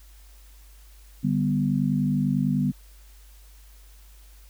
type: chord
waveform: sine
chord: G major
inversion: second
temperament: equal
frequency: 146.83 / 196 / 246.9 Hz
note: D3 / G3 / B3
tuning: 0 / 0 / 0 cents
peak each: -25 dBFS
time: 1.23-2.72 s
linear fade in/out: 20 ms
effects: added 50 Hz sine -47 dBFS peak until 4.49 s + white hiss -57 dBFS RMS until 4.49 s